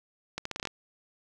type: accelerating click train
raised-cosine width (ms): 0.2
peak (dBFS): -16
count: 8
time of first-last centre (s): 0.38-0.672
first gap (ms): 74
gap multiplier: 0.8
effects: none